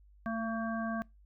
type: harmonic tone with a mistuned harmonic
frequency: 226.3 Hz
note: A3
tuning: 49 cents sharp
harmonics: 1 / 3 / 5 / 7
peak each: -34 / -39 / -41 / -42 dBFS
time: 0.26-1.02 s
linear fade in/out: 0 ms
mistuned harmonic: 1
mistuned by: -21 cents
effects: noise-tail reverb RT60 0.2 s tail -23 dB re dry + added 50 Hz sine -57 dBFS peak until 1.25 s